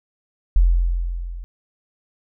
sine tone with level ramp, 43.29 Hz, F1, 14 cents flat, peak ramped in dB -9 to -30 dBFS, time 0.56-1.44 s, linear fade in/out 0 ms, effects none

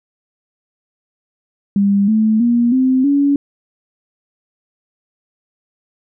sine tone with pitch steps, 200 / 218.1 / 237.8 / 259.4 / 282.8 Hz, G3 / A3 / A#3 / C4 / C#4, +35 / -15 / +35 / -15 / +35 cents, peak -10 dBFS, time 1.76-3.36 s, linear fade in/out 2 ms, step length 320 ms, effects none

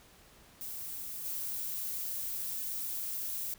violet noise with level steps, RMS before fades -41 / -37 dBFS, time 0.61-3.54 s, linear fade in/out 0 ms, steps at 1.24 s, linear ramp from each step 20 ms, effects pink hiss -59 dBFS RMS until 3.58 s

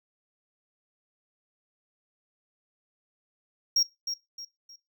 triangle tone with echo, 5588 Hz, F8, in tune, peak -19 dBFS, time 3.76-3.83 s, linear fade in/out 5 ms, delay 310 ms, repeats 3, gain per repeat -9 dB, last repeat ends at 4.76 s, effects noise-tail reverb RT60 0.2 s tail -19 dB re dry

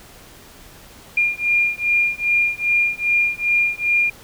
sine beating tone pair, 2408 / 2410.5 Hz, D7 / D7, +43 / +45 cents, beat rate 2.5 Hz, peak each -19 dBFS, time 1.17-4.1 s, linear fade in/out 5 ms, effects pink hiss -44 dBFS RMS until 4.23 s

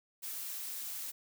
blue noise, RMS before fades -41 dBFS, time 0.22-1.12 s, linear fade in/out 20 ms, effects none

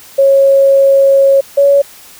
sine tone pair in turn, 548 / 561.5 Hz, C#5 / C#5, -20 / +22 cents, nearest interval unison, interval 42 cents, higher second, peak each -4 dBFS, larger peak neither, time 0.18-1.41 / 1.57-1.82 s, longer first, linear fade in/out 10 ms, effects white hiss -37 dBFS RMS until 2.19 s

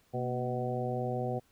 harmonic tone with a mistuned harmonic, 124.9 Hz, B2, 20 cents sharp, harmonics 1 / 2 / 3 / 4 / 5 / 6, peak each -35 / -39 / -39 / -37 / -40 / -38 dBFS, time 0.13-1.4 s, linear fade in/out 20 ms, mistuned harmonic 2, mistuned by -79 cents, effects pink hiss -68 dBFS RMS until 1.51 s

